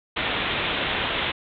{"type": "low-pass noise", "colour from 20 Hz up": "white", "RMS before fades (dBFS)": -26, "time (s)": [0.16, 1.32], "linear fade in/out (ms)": 10, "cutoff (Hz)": 3700, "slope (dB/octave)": 96, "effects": []}